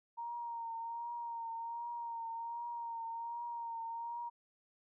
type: tone with vibrato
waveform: sine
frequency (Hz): 931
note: A#5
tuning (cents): -2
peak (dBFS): -39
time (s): 0.17-4.3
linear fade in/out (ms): 20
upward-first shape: triangle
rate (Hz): 1.3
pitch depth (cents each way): 37
effects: none